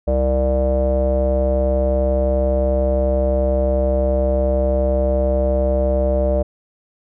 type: tone with low-pass filter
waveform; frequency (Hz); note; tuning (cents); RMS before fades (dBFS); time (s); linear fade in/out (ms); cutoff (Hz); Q
square; 65.7; C2; +8; -17; 0.07-6.43; 10; 580; 9.3
effects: none